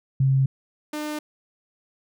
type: tone pair in turn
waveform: sine / sawtooth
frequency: 134.3 / 301.5 Hz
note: C3 / D4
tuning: +46 / +46 cents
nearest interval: octave + major second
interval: 1400 cents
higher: second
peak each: -16 / -24 dBFS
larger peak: first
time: 0.2-0.46 / 0.93-1.19 s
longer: neither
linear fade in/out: 5 ms
effects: none